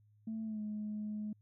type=tone with pitch glide; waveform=sine; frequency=221.5 to 211.5 Hz; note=A3 to G#3; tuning=+12 to +32 cents; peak=-36 dBFS; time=0.27-1.33 s; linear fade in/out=5 ms; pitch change=-80 cents; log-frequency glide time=0.44-0.61 s; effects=tanh soft clip ceiling -33 dBFS + added 105 Hz sine -64 dBFS peak until 1.41 s